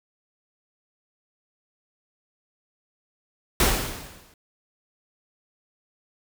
pink noise with exponential decay, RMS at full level -17 dBFS, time 3.6-4.34 s, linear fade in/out 2 ms, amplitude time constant 160 ms, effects none

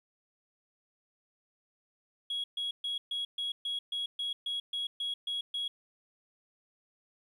sine tone bursts, 3322 Hz, G#7, in tune, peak -30 dBFS, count 13, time 2.3-5.68 s, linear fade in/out 5 ms, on 140 ms, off 130 ms, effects tanh soft clip ceiling -29 dBFS + 11-bit

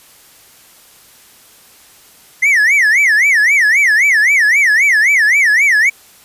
triangle tone with vibrato, 1975.5 Hz, B6, in tune, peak -6 dBFS, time 2.42-5.9 s, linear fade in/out 10 ms, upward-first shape sine, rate 3.8 Hz, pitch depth 280 cents each way, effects white hiss -44 dBFS RMS until 6.24 s + resampled to 32000 Hz

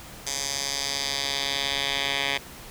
10% pulse tone with band-pass filter sweep, 139.1 Hz, C#3, 6 cents sharp, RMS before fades -28 dBFS, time 0.26-2.38 s, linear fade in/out 10 ms, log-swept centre 6400 to 2800 Hz, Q 1.9, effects pink hiss -43 dBFS RMS until 2.7 s

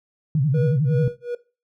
sine tone with vibrato, 142.4 Hz, C#3, 47 cents sharp, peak -16 dBFS, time 0.35-1.08 s, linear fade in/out 2 ms, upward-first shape sine, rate 11 Hz, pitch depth 190 cents each way
triangle tone with tremolo, 482.6 Hz, B4, 40 cents flat, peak -20 dBFS, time 0.54-1.35 s, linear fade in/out 5 ms, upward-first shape sine, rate 2.7 Hz, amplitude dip 100%
effects noise-tail reverb RT60 0.3 s tail -18 dB re dry

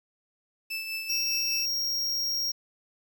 30% pulse tone with tremolo, 2636 Hz, E7, 1 cent flat, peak -27 dBFS, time 0.7-1.66 s, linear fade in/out 10 ms, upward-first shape triangle, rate 5 Hz, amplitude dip 50%
square tone, 5588 Hz, F8, in tune, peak -27 dBFS, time 1.09-2.52 s, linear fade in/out 10 ms
effects 9-bit

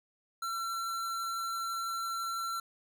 square tone, 1353 Hz, E6, 45 cents sharp, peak -34 dBFS, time 0.42-2.6 s, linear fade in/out 5 ms, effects none

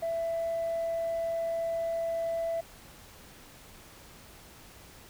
sine tone, 665 Hz, E5, 15 cents sharp, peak -27 dBFS, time 0.02-2.61 s, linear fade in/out 10 ms, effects tanh soft clip ceiling -26 dBFS + pink hiss -52 dBFS RMS until 5.09 s

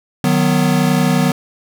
square chord, B major, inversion first, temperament equal with one note detuned, 153.78 / 185 / 246.9 Hz, D#3 / F#3 / B3, -20 / 0 / 0 cents, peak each -17 dBFS, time 0.24-1.32 s, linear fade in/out 2 ms, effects none

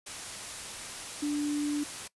sine tone in noise, 293.1 Hz, D4, 3 cents flat, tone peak -27 dBFS, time 1.22-1.84 s, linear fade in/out 10 ms, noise white, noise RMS -40 dBFS, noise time 0.06-2.08 s, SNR +10 dB, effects noise-tail reverb RT60 0.1 s tail -20 dB re dry + resampled to 24000 Hz

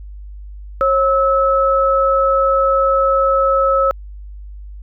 sine tone pair together, 542.7 / 1300 Hz, C#5 / E6, -37 / -24 cents, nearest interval octave + minor third, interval 1513 cents, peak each -14 dBFS, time 0.81-3.91 s, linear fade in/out 0 ms, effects added 50 Hz sine -30 dBFS peak until 4.82 s

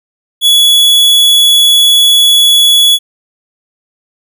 45% pulse tone, 3389 Hz, G#7, 34 cents sharp, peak -4 dBFS, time 0.41-2.99 s, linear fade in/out 50 ms, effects none

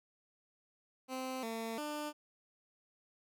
15% pulse tone with pitch steps, 259.6 / 226.2 / 298.3 Hz, C4 / A3 / D4, -13 / +48 / +27 cents, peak -32 dBFS, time 1.08-2.13 s, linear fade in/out 50 ms, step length 350 ms, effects none

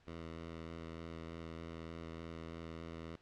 10% pulse tone with vibrato, 82.41 Hz, E2, in tune, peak -37 dBFS, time 0.07-3.16 s, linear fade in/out 5 ms, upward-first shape square, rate 3.3 Hz, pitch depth 11 cents each way, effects pink hiss -68 dBFS RMS until 3.21 s + low-pass 4000 Hz 12 dB/octave

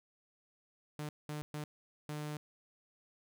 sawtooth tone bursts at uneven times, 150 Hz, D3, 37 cents sharp, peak -35 dBFS, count 4, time 0.99-1.09 / 1.29-1.42 / 1.54-1.64 / 2.09-2.37 s, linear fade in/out 0 ms, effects none

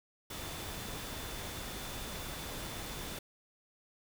sine tone in noise, 3515 Hz, A7, 2 cents flat, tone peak -52 dBFS, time 0.3-3.19 s, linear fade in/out 5 ms, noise pink, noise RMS -42 dBFS, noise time 0.3-3.19 s, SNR -13 dB, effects none

